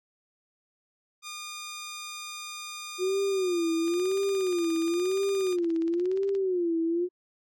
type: tone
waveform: 10% pulse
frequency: 1215 Hz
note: D#6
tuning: 42 cents flat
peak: -29 dBFS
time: 1.22-5.57 s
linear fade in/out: 50 ms
type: tone with vibrato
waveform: sine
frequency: 360 Hz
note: F#4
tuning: 47 cents flat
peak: -24 dBFS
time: 2.98-7.09 s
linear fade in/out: 50 ms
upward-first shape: sine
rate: 0.98 Hz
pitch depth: 160 cents each way
type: click train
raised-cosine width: 0.2 ms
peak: -31 dBFS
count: 43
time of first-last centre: 3.88-6.351 s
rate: 17 Hz
effects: AAC 64 kbps